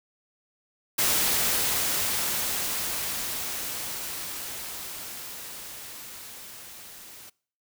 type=noise with level ramp; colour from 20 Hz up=white; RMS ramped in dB=-23 to -46 dBFS; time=0.98-7.3 s; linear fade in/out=10 ms; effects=noise-tail reverb RT60 0.5 s tail -24 dB re dry